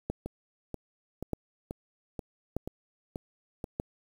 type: two click trains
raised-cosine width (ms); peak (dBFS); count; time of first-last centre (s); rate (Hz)
2; -17 / -22; 4 / 8; 0.1-3.799 / 0.26-3.642; 0.811 / 2.07
effects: 8-bit